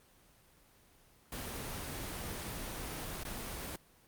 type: noise with dropouts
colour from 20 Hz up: pink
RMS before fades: -41 dBFS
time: 1.32-3.76 s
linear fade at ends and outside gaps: 2 ms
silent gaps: 3.234-3.25 s
effects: pink hiss -64 dBFS RMS until 4.07 s + Opus 24 kbps